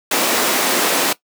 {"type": "high-pass noise", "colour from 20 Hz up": "pink", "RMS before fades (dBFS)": -17, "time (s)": [0.11, 1.13], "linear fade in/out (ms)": 5, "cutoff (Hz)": 260, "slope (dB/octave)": 24, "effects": ["noise-tail reverb RT60 0.1 s tail -18 dB re dry"]}